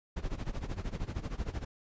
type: noise with tremolo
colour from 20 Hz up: brown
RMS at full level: -33 dBFS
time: 0.16-1.65 s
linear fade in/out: 10 ms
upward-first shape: sine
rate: 13 Hz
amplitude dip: 85%
effects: resampled to 16000 Hz